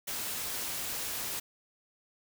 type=noise; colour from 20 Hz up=white; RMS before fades=-36 dBFS; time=0.07-1.4 s; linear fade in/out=10 ms; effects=none